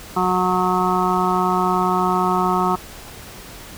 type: harmonic tone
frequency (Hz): 182.8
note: F#3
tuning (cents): -21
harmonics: 1 / 2 / 4 / 5 / 6 / 7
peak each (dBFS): -23 / -23 / -23 / -23 / -23 / -23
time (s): 0.16-2.76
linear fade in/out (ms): 10
effects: pink hiss -38 dBFS RMS until 3.77 s